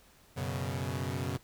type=chord; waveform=sawtooth; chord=F# suspended fourth; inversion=none; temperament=equal; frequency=92.5 / 123.47 / 138.59 Hz; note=F#2 / B2 / C#3; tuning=0 / 0 / 0 cents; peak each=-33 / -33 / -33 dBFS; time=0.36-1.38 s; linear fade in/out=20 ms; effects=pink hiss -61 dBFS RMS until 1.43 s